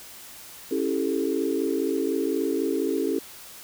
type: chord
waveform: sine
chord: A dominant seventh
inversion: first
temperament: just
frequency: 275 / 330 / 396 / 440 Hz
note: C#4 / E4 / G4 / A4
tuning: -14 / +2 / +18 / 0 cents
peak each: -28 / -28 / -28 / -29 dBFS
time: 0.71-3.19 s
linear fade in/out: 5 ms
effects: white hiss -44 dBFS RMS until 3.63 s